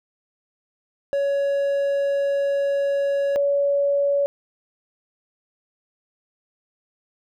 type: tone pair in turn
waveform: triangle / sine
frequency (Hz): 560 / 565.2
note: C#5 / C#5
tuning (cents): +18 / +34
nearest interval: unison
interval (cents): 16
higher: second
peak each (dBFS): -17 / -17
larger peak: neither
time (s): 1.13-3.36 / 3.36-4.26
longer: first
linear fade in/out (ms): 0
effects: none